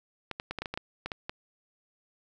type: clicks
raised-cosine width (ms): 0.3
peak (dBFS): -18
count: 11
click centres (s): 0.313 / 0.399 / 0.51 / 0.587 / 0.62 / 0.658 / 0.74 / 0.775 / 1.06 / 1.118 / 1.295
effects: none